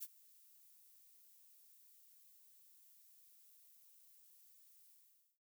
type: noise with ADSR envelope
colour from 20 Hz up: violet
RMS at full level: -45 dBFS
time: 0-5.39 s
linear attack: 28 ms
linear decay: 42 ms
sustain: -21 dB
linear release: 490 ms
effects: noise-tail reverb RT60 0.1 s tail -26 dB re dry